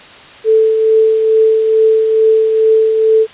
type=tone with tremolo; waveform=sine; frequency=440.8 Hz; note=A4; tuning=3 cents sharp; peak=-5 dBFS; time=0.44-3.27 s; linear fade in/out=50 ms; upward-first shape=triangle; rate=2.3 Hz; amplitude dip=45%; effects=white hiss -36 dBFS RMS until 3.33 s + resampled to 8000 Hz